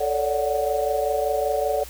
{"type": "chord", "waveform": "sine", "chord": "D major seventh", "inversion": "second", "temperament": "equal with one note detuned", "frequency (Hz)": [440, 562.1, 587.3, 740], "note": ["A4", "C#5", "D5", "F#5"], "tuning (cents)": [0, 24, 0, 0], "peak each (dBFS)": -26, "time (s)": [0, 1.84], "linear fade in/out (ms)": 10, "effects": ["added 60 Hz sine -41 dBFS peak until 1.89 s", "white hiss -42 dBFS RMS until 1.89 s"]}